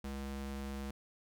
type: ring-modulated tone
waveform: square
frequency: 136.5 Hz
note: C#3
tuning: 26 cents flat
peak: -37 dBFS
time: 0.04-0.91 s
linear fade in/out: 5 ms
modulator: 70.8 Hz
effects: none